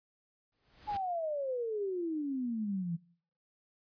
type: noise with exponential growth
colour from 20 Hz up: pink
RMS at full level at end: -44 dBFS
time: 0.52-0.97 s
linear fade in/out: 2 ms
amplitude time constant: 97 ms
type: exponential sweep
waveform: sine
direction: down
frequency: 855 to 163.1 Hz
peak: -32 dBFS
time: 0.87-2.97 s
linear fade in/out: 20 ms
effects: noise-tail reverb RT60 0.5 s tail -19 dB re dry + resampled to 11025 Hz